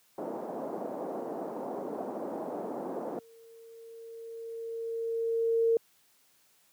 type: band-pass noise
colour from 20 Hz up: white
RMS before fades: -37 dBFS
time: 0.18-3.19 s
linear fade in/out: 2 ms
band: 220 to 710 Hz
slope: 24 dB/octave
type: tone with exponential growth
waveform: sine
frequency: 457.4 Hz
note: A#4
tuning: 33 cents flat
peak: -21 dBFS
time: 2.68-5.77 s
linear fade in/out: 2 ms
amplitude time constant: 670 ms
effects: white hiss -66 dBFS RMS until 6.72 s + high-pass 100 Hz 12 dB/octave